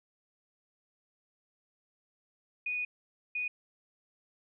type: tone bursts at uneven times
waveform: sine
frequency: 2473 Hz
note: D#7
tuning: 11 cents flat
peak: -31 dBFS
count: 2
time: 2.66-2.85 / 3.35-3.48 s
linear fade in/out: 5 ms
effects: none